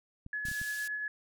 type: clicks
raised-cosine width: 5 ms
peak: -32 dBFS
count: 5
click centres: 0.264 / 0.453 / 0.485 / 0.515 / 0.615 s
type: tone with tremolo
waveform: sine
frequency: 1700 Hz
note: G#6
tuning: 40 cents sharp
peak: -32 dBFS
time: 0.33-1.08 s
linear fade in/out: 2 ms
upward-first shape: sine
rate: 8.7 Hz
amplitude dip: 30%
type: band-pass noise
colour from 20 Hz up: white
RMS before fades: -45 dBFS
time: 0.45-0.88 s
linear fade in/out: 5 ms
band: 3300 to 11000 Hz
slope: 12 dB/octave
effects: none